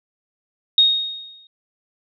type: tone with exponential decay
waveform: sine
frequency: 3729 Hz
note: A#7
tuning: in tune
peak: -8 dBFS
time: 0.78-1.47 s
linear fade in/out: 2 ms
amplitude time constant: 150 ms
effects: none